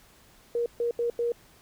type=tone bursts at uneven times; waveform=sine; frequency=473.1 Hz; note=A#4; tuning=26 cents sharp; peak=-24 dBFS; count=4; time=0.55-0.66 / 0.8-0.91 / 0.99-1.1 / 1.19-1.32 s; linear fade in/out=2 ms; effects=pink hiss -57 dBFS RMS until 1.61 s